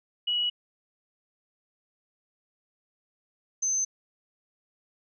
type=tone pair in turn; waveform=sine; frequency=2923 / 6194 Hz; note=F#7 / G8; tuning=-22 / -22 cents; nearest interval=octave + minor second; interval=1300 cents; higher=second; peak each=-24 dBFS; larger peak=neither; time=0.27-0.5 / 3.62-3.85 s; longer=neither; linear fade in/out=10 ms; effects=none